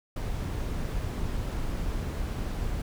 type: noise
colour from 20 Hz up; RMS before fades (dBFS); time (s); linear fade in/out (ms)
brown; -31; 0.16-2.82; 5
effects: none